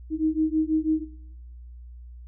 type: beating tone pair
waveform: sine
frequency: 311.1 / 317.2 Hz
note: D#4 / D#4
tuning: 0 / +33 cents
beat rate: 6.1 Hz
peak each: -25 / -24 dBFS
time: 0.1-1.05 s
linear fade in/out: 50 ms
effects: noise-tail reverb RT60 0.9 s tail -17 dB re dry + added 60 Hz sine -40 dBFS peak until 2.27 s